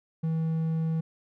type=tone; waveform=triangle; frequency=161.4 Hz; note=E3; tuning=36 cents flat; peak=-23 dBFS; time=0.23-1.01 s; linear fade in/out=10 ms; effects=none